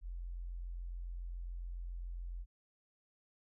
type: tone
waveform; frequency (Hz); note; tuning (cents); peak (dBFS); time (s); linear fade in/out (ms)
sine; 43.59; F1; -3; -40; 0.01-2.46; 50
effects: none